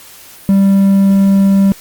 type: tone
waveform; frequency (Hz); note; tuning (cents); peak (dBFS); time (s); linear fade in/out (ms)
triangle; 196; G3; 0; -4; 0.49-1.72; 0
effects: white hiss -37 dBFS RMS until 1.8 s + Opus 48 kbps